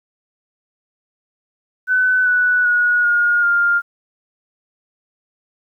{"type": "tone with pitch steps", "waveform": "sine", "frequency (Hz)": [1507, 1480.3, 1454, 1428.2, 1402.8], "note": ["F#6", "F#6", "F#6", "F6", "F6"], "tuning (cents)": [31, 0, -31, 38, 7], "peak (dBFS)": -12, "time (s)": [1.87, 3.82], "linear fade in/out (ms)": 50, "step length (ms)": 390, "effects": ["9-bit"]}